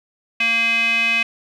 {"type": "tone with band-pass filter", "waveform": "square", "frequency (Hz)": 230.3, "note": "A#3", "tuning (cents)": -21, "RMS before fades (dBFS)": -18, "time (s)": [0.4, 1.23], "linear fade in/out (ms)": 5, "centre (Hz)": 2500, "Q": 7.9, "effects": []}